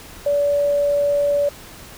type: tone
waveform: sine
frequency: 575 Hz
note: D5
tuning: 37 cents flat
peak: -15 dBFS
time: 0.26-1.49 s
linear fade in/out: 5 ms
effects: pink hiss -40 dBFS RMS until 1.97 s